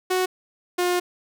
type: tone pair in turn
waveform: sawtooth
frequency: 369.4 / 356.6 Hz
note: F#4 / F4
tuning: -3 / +36 cents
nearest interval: minor second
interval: 61 cents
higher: first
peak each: -16 dBFS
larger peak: neither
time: 0.1-0.26 / 0.78-1 s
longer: second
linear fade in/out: 10 ms
effects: none